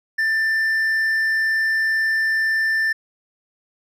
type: tone with hard clipping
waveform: sine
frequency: 1779 Hz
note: A6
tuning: 19 cents sharp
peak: -18 dBFS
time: 0.18-2.93 s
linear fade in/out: 10 ms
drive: 3 dB
effects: none